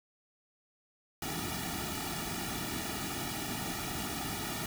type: noise with comb filter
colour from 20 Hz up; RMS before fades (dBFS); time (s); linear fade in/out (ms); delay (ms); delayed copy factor
pink; -37; 1.22-4.66; 2; 1.9; -0.95
effects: none